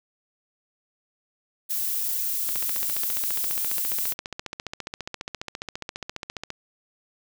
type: noise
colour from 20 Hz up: violet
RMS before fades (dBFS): -27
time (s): 1.69-4.14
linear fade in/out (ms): 20
type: click train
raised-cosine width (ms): 0.2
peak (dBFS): -15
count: 60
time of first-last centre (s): 2.49-6.504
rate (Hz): 14.7
effects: none